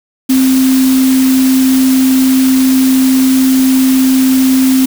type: tone in noise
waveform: sine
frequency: 261.6 Hz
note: C4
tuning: in tune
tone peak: -6 dBFS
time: 0.29-4.86 s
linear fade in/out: 10 ms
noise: white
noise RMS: -20 dBFS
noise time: 0.29-4.86 s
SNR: +11 dB
effects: none